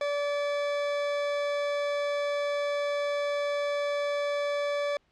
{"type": "tone", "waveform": "40% pulse", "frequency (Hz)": 577, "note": "D5", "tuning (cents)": -31, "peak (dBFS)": -26, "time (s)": [0.01, 4.97], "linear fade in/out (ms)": 2, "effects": ["pink hiss -69 dBFS RMS until 5.11 s", "low-pass 4000 Hz 12 dB/octave"]}